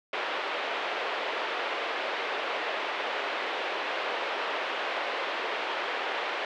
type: band-pass noise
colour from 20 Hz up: pink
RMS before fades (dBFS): -32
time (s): 0.13-6.45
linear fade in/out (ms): 2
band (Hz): 440 to 3300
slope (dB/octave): 24
effects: none